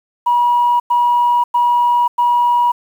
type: tone bursts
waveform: sine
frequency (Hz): 964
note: B5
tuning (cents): -42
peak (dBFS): -9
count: 4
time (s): 0.26-2.72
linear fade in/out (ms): 10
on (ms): 540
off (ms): 100
effects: tanh soft clip ceiling -6 dBFS + 7-bit